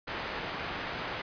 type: low-pass noise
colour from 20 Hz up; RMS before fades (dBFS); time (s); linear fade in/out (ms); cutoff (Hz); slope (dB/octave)
white; -37; 0.07-1.22; 10; 2100; 12
effects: resampled to 11025 Hz